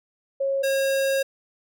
sine / square tone pair in turn, 546 / 542.5 Hz, C#5 / C#5, -26 / -37 cents, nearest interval unison, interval 11 cents, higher first, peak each -21 dBFS, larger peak neither, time 0.4-0.63 / 0.63-1.23 s, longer second, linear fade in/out 10 ms, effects none

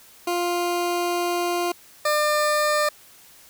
20% pulse tone pair in turn, 350 / 600.1 Hz, F4 / D5, +4 / +37 cents, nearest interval major sixth, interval 933 cents, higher second, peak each -17 / -14 dBFS, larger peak second, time 0.27-1.72 / 2.05-2.89 s, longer first, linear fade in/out 5 ms, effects white hiss -50 dBFS RMS until 3.49 s

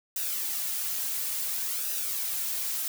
blue noise with flanger, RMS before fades -31 dBFS, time 0.16-2.88 s, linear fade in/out 2 ms, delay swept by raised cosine 0.91 to 3.41 ms, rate 0.57 Hz, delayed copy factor -0.55, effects none

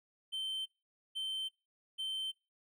triangle tone bursts, 3101 Hz, G7, 19 cents flat, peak -34 dBFS, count 3, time 0.32-2.32 s, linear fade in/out 20 ms, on 340 ms, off 490 ms, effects noise-tail reverb RT60 0.3 s tail -25 dB re dry

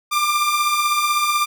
sawtooth beating tone pair, 1178 / 1194 Hz, D6 / D6, +5 / +28 cents, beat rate 16 Hz, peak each -20 / -14 dBFS, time 0.11-1.46 s, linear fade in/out 20 ms, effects none

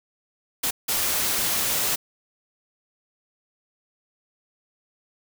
white noise bursts at uneven times, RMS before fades -24 dBFS, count 2, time 0.63-0.71 / 0.88-1.96 s, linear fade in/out 10 ms, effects none

